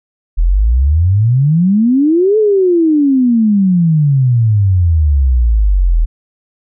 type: exponential two-way sweep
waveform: sine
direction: up then down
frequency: 38.89 to 440 to 38.89 Hz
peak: -7 dBFS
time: 0.37-6.06 s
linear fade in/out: 20 ms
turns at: 2.38 s
effects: none